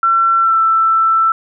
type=tone with pitch glide; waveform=sine; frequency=1350 to 1329.9 Hz; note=E6 to E6; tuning=+41 to +15 cents; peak=-9 dBFS; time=0.03-1.32 s; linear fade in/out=2 ms; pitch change=-26 cents; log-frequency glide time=0.4-0.61 s; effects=none